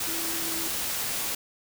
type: tone in noise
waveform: sine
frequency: 329.6 Hz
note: E4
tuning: in tune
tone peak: -37 dBFS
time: 0.07-0.68 s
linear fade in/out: 5 ms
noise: white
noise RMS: -30 dBFS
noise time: 0-1.35 s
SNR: -10 dB
effects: none